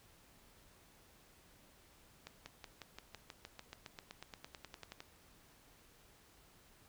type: accelerating click train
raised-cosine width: 0.2 ms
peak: -30 dBFS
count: 22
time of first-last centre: 2.27-5.004 s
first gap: 190 ms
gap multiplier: 0.96
effects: pink hiss -65 dBFS RMS until 6.88 s